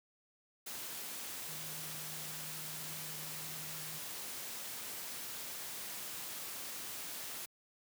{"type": "tone in noise", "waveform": "sine", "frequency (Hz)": 155.56, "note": "D#3", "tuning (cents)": 0, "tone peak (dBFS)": -52, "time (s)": [1.48, 3.99], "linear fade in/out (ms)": 10, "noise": "white", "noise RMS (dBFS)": -44, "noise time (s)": [0.66, 7.46], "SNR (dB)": -11, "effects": ["high-pass 100 Hz 12 dB/octave"]}